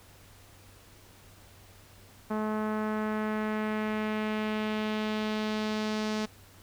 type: tone with low-pass filter sweep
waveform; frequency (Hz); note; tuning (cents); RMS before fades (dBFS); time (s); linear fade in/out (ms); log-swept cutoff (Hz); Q
sawtooth; 214.9; A3; -41; -31; 2.3-6.26; 10; 1200 to 5500; 1.5
effects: added 97 Hz sine -57 dBFS peak until 6.62 s + pink hiss -56 dBFS RMS until 6.62 s